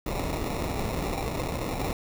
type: noise with sample-and-hold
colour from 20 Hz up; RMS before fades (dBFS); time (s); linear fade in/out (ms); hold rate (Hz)
pink; -30; 0.06-1.93; 2; 1575
effects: none